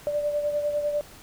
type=beating tone pair; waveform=sine; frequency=587.3 / 597.3 Hz; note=D5 / D5; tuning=0 / +29 cents; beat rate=10 Hz; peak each=-24 / -33 dBFS; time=0.07-1.01 s; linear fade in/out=0 ms; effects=pink hiss -48 dBFS RMS until 1.22 s